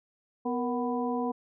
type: harmonic tone with a mistuned harmonic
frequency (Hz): 247.9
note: B3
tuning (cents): +7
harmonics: 1 / 2 / 3 / 4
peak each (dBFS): -30 / -33 / -35 / -36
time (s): 0.45-1.32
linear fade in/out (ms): 10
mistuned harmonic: 2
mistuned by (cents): -85
effects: none